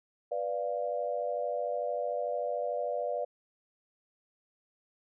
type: chord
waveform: sine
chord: B diminished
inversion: none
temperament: equal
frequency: 493.9 / 587.3 / 698.5 Hz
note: B4 / D5 / F5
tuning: 0 / 0 / 0 cents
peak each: -35 / -33 / -36 dBFS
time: 0.31-3.25 s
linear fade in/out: 10 ms
effects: none